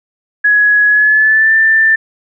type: tone with pitch glide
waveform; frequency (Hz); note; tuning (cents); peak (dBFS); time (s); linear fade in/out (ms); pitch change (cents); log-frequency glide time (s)
sine; 1678 to 1777.8; G#6 to A6; +17 to +17; -6; 0.44-1.96; 10; +100; 0.87-1.53
effects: none